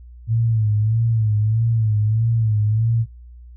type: tone with vibrato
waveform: sine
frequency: 110.3 Hz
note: A2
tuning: 5 cents sharp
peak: -15 dBFS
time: 0.27-3.06 s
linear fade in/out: 50 ms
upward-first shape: sine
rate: 1.6 Hz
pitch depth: 79 cents each way
effects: noise-tail reverb RT60 0.2 s tail -23 dB re dry + added 60 Hz sine -38 dBFS peak until 3.56 s